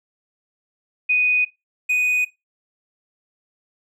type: tone pair in turn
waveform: sine / triangle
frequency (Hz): 2487 / 2487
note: D#7 / D#7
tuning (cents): -1 / -1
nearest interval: unison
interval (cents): 0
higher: neither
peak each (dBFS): -15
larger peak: neither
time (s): 1.09-1.45 / 1.89-2.25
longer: neither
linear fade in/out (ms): 10
effects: noise-tail reverb RT60 0.2 s tail -18 dB re dry